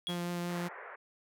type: tone with exponential decay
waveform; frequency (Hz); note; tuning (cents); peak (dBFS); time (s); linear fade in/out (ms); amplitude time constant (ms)
triangle; 3322; G#7; 0; -30; 0.07-0.27; 0; 42
type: tone with vibrato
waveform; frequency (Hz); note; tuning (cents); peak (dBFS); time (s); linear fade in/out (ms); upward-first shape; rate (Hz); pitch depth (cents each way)
sawtooth; 174.61; F3; 0; -30; 0.08-0.69; 20; triangle; 5.4; 12
type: band-pass noise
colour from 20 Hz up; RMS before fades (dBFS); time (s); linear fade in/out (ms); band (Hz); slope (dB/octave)
white; -47; 0.49-0.96; 10; 400 to 2000; 48
effects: none